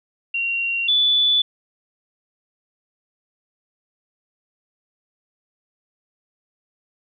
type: tone pair in turn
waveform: sine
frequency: 2754 / 3470 Hz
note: F7 / A7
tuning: -25 / -25 cents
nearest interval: major third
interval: 400 cents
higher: second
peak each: -20 / -14 dBFS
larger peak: second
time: 0.34-0.88 / 0.88-1.42 s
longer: neither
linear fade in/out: 5 ms
effects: none